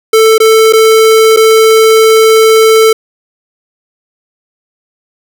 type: tone with dropouts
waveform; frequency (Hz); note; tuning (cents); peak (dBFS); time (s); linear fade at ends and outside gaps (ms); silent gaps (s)
square; 442.4; A4; +9; -3; 0.13-2.93; 5; 0.381-0.401 / 0.726-0.733 / 1.364-1.37
effects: none